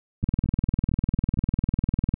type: two click trains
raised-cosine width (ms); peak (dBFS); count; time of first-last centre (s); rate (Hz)
5; -10 / -22; 39 / 6; 0.24-2.14 / 0.23-1.374; 20 / 4.37
effects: none